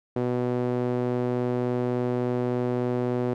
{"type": "tone with band-pass filter", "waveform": "sawtooth", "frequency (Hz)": 123.47, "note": "B2", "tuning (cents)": 0, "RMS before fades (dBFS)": -26, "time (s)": [0.16, 3.34], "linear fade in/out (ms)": 5, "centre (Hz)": 390, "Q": 1.3, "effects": []}